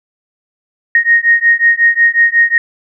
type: beating tone pair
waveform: sine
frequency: 1861 / 1866.5 Hz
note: A#6 / A#6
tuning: -3 / +2 cents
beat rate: 5.5 Hz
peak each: -10 dBFS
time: 0.95-2.58 s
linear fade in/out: 2 ms
effects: none